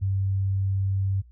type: tone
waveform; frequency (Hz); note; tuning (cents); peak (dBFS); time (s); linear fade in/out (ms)
sine; 97; G2; -18; -22; 0.01-1.22; 20
effects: noise-tail reverb RT60 0.1 s tail -23 dB re dry + added 60 Hz sine -48 dBFS peak until 1.31 s